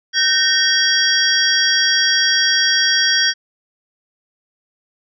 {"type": "tone cluster", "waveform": "sine", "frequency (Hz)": [1538, 1844, 3275, 4680, 5600], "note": ["G6", "A#6", "G#7", "D8", "F8"], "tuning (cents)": [-33, -19, -25, -7, 4], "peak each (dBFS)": -19, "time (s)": [0.13, 3.34], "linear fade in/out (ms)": 50, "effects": []}